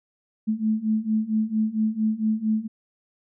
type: beating tone pair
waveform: sine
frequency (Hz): 215.3 / 219.7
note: A3 / A3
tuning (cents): -37 / -2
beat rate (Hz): 4.4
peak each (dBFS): -25 / -23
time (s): 0.47-2.68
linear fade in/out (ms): 20
effects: none